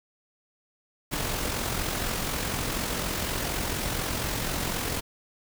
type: noise with amplitude modulation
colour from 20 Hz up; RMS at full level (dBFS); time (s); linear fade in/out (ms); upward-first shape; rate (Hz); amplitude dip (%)
pink; -28; 1.11-5.01; 20; sine; 44.1; 40
effects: none